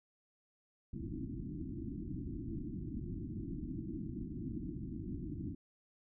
white low-pass noise, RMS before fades -42 dBFS, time 0.93-5.55 s, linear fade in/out 5 ms, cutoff 340 Hz, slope 96 dB/octave, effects none

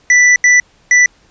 square tone bursts at uneven times, 1975.5 Hz, B6, in tune, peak -6 dBFS, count 3, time 0.1-0.36 / 0.44-0.6 / 0.91-1.06 s, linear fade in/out 2 ms, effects pink hiss -51 dBFS RMS until 1.3 s + resampled to 16000 Hz

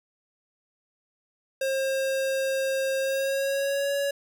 square tone with pitch glide, 535 to 562.2 Hz, C5 to C#5, +38 to +24 cents, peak -25 dBFS, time 1.61-4.11 s, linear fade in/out 5 ms, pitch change +86 cents, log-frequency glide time 2.99-3.93 s, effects none

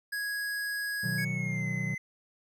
square tone, 1661.2 Hz, G#6, in tune, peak -32 dBFS, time 0.12-1.25 s, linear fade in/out 10 ms
triangle chord, B major, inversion none, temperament equal, 123.47 / 155.56 / 185 Hz, B2 / D#3 / F#3, 0 / 0 / 0 cents, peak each -33 dBFS, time 1.03-1.95 s, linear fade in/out 10 ms
triangle tone with pitch glide, 2217 to 2045 Hz, C#7 to C7, 0 to -40 cents, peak -33 dBFS, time 1.18-1.98 s, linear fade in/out 5 ms, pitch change -140 cents, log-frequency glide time 1.31-1.68 s
effects none

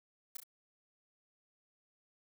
blue noise with echo, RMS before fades -42 dBFS, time 0.35-0.37 s, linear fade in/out 5 ms, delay 33 ms, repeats 2, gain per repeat -5 dB, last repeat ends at 0.436 s, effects none

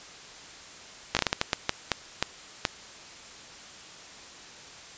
slowing click train, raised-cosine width 0.2 ms, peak -5 dBFS, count 12, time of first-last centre 1.15-2.652 s, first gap 17 ms, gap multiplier 1.38, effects white hiss -46 dBFS RMS until 4.97 s + resampled to 16000 Hz

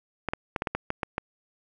clicks, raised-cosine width 0.5 ms, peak -12 dBFS, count 9, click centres 0.287 / 0.335 / 0.562 / 0.621 / 0.672 / 0.75 / 0.904 / 1.032 / 1.181 s, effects none

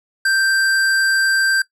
sine tone with sample-and-hold, 1568 Hz, G6, in tune, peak -13 dBFS, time 0.25-1.62 s, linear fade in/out 5 ms, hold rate 6300 Hz, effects noise-tail reverb RT60 0.1 s tail -17 dB re dry + low-pass 10000 Hz 12 dB/octave

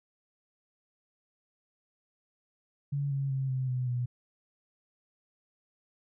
sine tone with pitch steps, 141.7 / 137.75 / 133.9 / 130.16 / 126.53 / 123 Hz, C#3 / C#3 / C3 / C3 / B2 / B2, +38 / -11 / +40 / -9 / +42 / -7 cents, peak -28 dBFS, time 2.92-4.06 s, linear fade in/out 10 ms, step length 190 ms, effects none

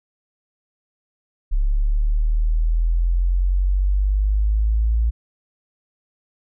sine exponential sweep, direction up, 34.65 to 56.8 Hz, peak -15 dBFS, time 1.51-5.11 s, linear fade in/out 20 ms, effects none

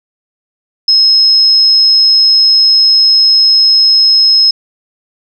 sine tone, 5160 Hz, E8, 38 cents flat, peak -4 dBFS, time 0.88-4.51 s, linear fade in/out 5 ms, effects none

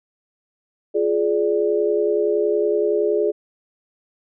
sine chord, D diminished, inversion first, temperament equal with one note detuned, 349.2 / 419.9 / 587.3 Hz, F4 / Ab4 / D5, 0 / +19 / 0 cents, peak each -23 / -18 / -24 dBFS, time 0.94-3.32 s, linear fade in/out 20 ms, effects none

